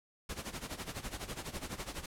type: noise with tremolo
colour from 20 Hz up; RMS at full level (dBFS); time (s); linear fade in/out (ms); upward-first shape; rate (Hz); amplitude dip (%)
pink; -39; 0.29-2.06; 5; sine; 12; 80
effects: low-pass 12000 Hz 12 dB/octave